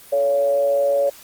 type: tone with frequency modulation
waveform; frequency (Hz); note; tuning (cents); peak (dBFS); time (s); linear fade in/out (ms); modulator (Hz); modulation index
sine; 563; C#5; +27; -15; 0.12-1.1; 10; 125; 0.43
effects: white hiss -44 dBFS RMS until 1.23 s + Opus 24 kbps